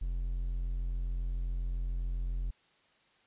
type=tone; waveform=triangle; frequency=43.65 Hz; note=F1; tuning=in tune; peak=-29 dBFS; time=0.01-2.51 s; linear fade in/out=10 ms; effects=white hiss -67 dBFS RMS until 3.26 s + resampled to 8000 Hz